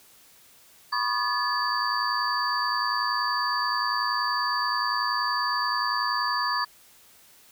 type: tone cluster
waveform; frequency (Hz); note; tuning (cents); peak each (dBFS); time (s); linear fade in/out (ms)
sine; 986 / 1097 / 1207 / 1717 / 4618; B5 / C#6 / D6 / A6 / D8; -3 / -18 / +47 / -43 / -30; -30; 0.92-6.65; 10
effects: white hiss -55 dBFS RMS until 7.51 s